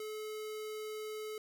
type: tone with notch filter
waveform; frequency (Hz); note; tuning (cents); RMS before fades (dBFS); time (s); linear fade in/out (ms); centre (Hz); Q
square; 430; A4; -40; -42; 0-1.38; 2; 920; 1.4
effects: 13-bit

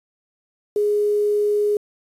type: tone with quantisation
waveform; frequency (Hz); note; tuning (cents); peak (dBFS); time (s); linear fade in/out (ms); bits
sine; 415.5; G#4; +1; -16; 0.76-1.77; 2; 7
effects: resampled to 32000 Hz

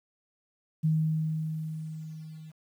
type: tone with level ramp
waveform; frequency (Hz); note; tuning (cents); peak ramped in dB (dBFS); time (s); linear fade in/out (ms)
sine; 157.5; D#3; +21; -21 to -43; 0.83-2.52; 20
effects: 10-bit

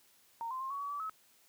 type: tone with pitch steps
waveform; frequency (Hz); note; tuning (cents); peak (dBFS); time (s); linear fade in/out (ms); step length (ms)
sine; 921 / 1038 / 1062 / 1122 / 1135 / 1153 / 1289; A#5 / C6 / C6 / C#6 / C#6 / D6 / E6; -21 / -14 / +25 / +21 / +41 / -32 / -39; -36; 0.41-1.096; 0; 98
effects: white hiss -66 dBFS RMS until 1.48 s + high-pass 80 Hz 12 dB/octave

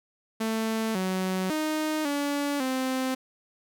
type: tone with pitch steps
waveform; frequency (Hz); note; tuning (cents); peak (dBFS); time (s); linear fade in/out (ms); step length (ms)
sawtooth; 222.2 / 187 / 309.6 / 286.4 / 260.1; A3 / F#3 / D#4 / D4 / C4; +17 / +19 / -9 / -43 / -10; -22; 0.4-3.15; 10; 550
effects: none

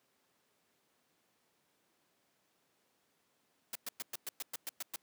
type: noise bursts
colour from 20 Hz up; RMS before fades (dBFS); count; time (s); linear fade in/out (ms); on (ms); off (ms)
white; -40; 10; 3.73-4.96; 2; 24; 110
effects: pink hiss -75 dBFS RMS until 5.02 s + high-pass 200 Hz 12 dB/octave

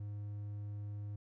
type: tone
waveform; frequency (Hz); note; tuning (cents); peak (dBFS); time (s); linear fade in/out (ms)
triangle; 103.1; G#2; -12; -38; 0-1.16; 5
effects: none

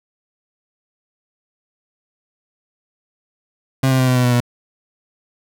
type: tone with pitch steps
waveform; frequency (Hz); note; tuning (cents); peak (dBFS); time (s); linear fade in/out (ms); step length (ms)
30% pulse; 132.8 / 130.82 / 128.87 / 126.95 / 125.06 / 123.19 / 121.36; C3 / C3 / C3 / B2 / B2 / B2 / B2; +26 / 0 / -26 / +48 / +22 / -4 / -30; -10; 3.83-4.404; 5; 82
effects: none

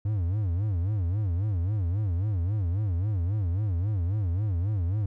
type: tone with vibrato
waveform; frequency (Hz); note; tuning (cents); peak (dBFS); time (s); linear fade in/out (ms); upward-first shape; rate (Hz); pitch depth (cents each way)
triangle; 95.4; G2; -47; -22; 0.05-5.06; 5; sine; 3.7; 230
effects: none

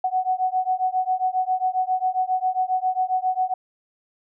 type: beating tone pair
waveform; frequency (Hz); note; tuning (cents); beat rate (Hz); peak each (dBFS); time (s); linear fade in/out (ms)
sine; 740 / 747.4; F#5 / F#5; 0 / +17; 7.4; -23; 0.04-3.54; 5
effects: none

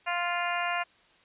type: harmonic tone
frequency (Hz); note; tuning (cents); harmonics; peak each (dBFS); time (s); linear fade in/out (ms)
349.2; F4; 0; 2 / 3 / 4 / 5 / 6 / 7 / 8; -32 / -34 / -35 / -36 / -37 / -37 / -38; 0.06-0.84; 20
effects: white hiss -61 dBFS RMS until 1.24 s + resampled to 8000 Hz

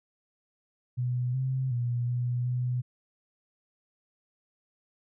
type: tone with pitch steps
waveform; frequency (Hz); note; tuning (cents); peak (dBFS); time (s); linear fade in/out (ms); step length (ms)
sine; 124 / 131.1 / 120.8 / 122.6 / 124.4; B2 / C3 / B2 / B2 / B2; +7 / +4 / -38 / -12 / +13; -26; 0.97-2.82; 20; 370
effects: none

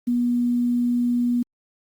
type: tone with quantisation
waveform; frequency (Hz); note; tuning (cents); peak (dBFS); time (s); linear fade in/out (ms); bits
sine; 242.2; B3; -34; -18; 0.07-1.43; 10; 8
effects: Opus 48 kbps

